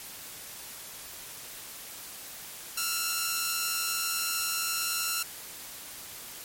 5% pulse tone pair together, 1329.5 / 1410 Hz, E6 / F6, +14 / +16 cents, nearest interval minor second, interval 102 cents, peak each -19 dBFS, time 2.77-5.23 s, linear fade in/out 5 ms, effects white hiss -43 dBFS RMS until 6.44 s + MP3 64 kbps

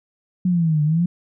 sine exponential two-way sweep, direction down then up, 185 to 147.6 to 179.2 Hz, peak -15 dBFS, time 0.45-1.06 s, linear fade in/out 5 ms, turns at 0.83 s, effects none

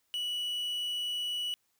triangle tone with quantisation, 2942 Hz, F#7, 11 cents flat, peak -30 dBFS, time 0.14-1.54 s, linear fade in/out 0 ms, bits 8, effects white hiss -75 dBFS RMS until 1.79 s

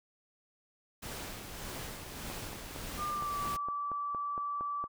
pink noise with tremolo, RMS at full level -41 dBFS, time 1.02-3.57 s, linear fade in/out 10 ms, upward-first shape sine, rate 1.7 Hz, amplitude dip 40%
click train, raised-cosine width 1 ms, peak -29 dBFS, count 12, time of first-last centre 2.3-4.84 s, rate 4.33 Hz
sine tone with pitch glide, 1200 to 1157.8 Hz, D6 to D6, +37 to -25 cents, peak -33 dBFS, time 2.97-4.88 s, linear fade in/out 50 ms, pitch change -62 cents, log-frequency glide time 3.08-3.36 s
effects none

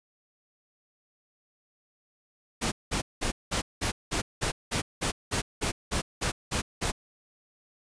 pink noise bursts, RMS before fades -28 dBFS, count 15, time 2.61-6.92 s, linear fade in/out 20 ms, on 110 ms, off 190 ms, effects resampled to 22050 Hz

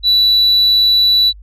sine tone, 3951 Hz, B7, in tune, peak -6 dBFS, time 0.03-1.33 s, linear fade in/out 50 ms, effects tanh soft clip ceiling -6 dBFS + added 50 Hz sine -34 dBFS peak until 1.42 s

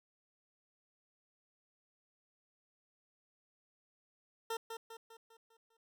20% pulse tone with echo, 453.9 Hz, A#4, 46 cents flat, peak -31 dBFS, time 4.5-4.57 s, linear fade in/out 5 ms, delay 200 ms, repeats 6, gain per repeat -6 dB, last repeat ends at 5.77 s, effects none

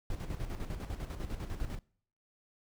brown noise with tremolo, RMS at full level -36 dBFS, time 0.1-1.79 s, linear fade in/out 2 ms, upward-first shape square, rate 10 Hz, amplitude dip 60%, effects noise-tail reverb RT60 0.6 s tail -25 dB re dry

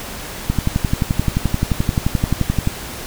click train, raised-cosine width 5 ms, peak -3 dBFS, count 26, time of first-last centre 0.5-2.674 s, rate 11.5 Hz, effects pink hiss -30 dBFS RMS until 3.06 s

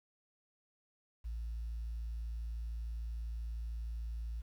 sine tone, 56.5 Hz, A1, 47 cents sharp, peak -36 dBFS, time 1.24-4.42 s, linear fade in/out 20 ms, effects tanh soft clip ceiling -35 dBFS + 11-bit

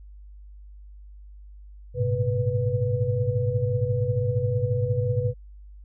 sine tone cluster, 102.3 / 113.4 / 128.2 / 493.3 Hz, G#2 / A#2 / C3 / B4, -26 / -47 / -35 / -2 cents, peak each -27 dBFS, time 1.94-5.34 s, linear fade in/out 50 ms, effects added 50 Hz sine -42 dBFS peak until 5.84 s

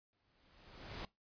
pink noise with exponential growth, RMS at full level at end -43 dBFS, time 0.13-1.05 s, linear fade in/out 0 ms, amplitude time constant 200 ms, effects noise-tail reverb RT60 0.2 s tail -21 dB re dry + resampled to 11025 Hz

